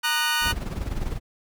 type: chord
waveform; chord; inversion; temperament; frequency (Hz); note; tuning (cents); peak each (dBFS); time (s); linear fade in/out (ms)
20% pulse; D# minor; second; equal with one note detuned; 932.3 / 1220.3 / 1480; A#5 / D#6 / F#6; 0 / -34 / 0; -22 / -24 / -19; 0.03-0.53; 20
type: noise with tremolo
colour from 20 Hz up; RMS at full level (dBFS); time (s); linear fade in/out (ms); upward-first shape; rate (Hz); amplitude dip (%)
brown; -26; 0.41-1.2; 50; sine; 20; 65
effects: none